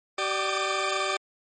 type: tone cluster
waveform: 20% pulse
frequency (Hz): 383.4 / 593 / 1163 / 1214 / 1573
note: G4 / D5 / D6 / D#6 / G6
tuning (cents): -38 / +17 / -17 / -43 / +6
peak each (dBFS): -26 / -26 / -27 / -27 / -32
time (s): 0.18-1.17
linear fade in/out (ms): 5
effects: MP3 32 kbps